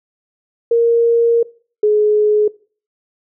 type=tone pair in turn; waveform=sine; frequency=466.2 / 422.1 Hz; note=A#4 / G#4; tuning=0 / +28 cents; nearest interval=major second; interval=172 cents; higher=first; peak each=-9 dBFS; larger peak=neither; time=0.71-1.43 / 1.83-2.48 s; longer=first; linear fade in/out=5 ms; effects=noise-tail reverb RT60 0.4 s tail -21 dB re dry